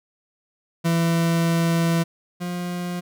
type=tone pair in turn; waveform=40% pulse; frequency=167.1 / 176.88 Hz; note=E3 / F3; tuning=+24 / +22 cents; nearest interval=minor second; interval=98 cents; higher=second; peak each=-17 / -25 dBFS; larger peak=first; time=0.84-2.04 / 2.4-3.01 s; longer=first; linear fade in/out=20 ms; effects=none